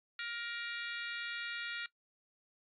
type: harmonic tone with a mistuned harmonic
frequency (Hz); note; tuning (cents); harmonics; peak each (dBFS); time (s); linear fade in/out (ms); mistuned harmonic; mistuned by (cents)
470.4; A#4; +16; 3 / 4 / 5 / 6 / 7 / 8 / 9; -43 / -45 / -47 / -49 / -50 / -51 / -52; 0.19-1.86; 2; 7; +43
effects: noise-tail reverb RT60 0.1 s tail -19 dB re dry + AAC 64 kbps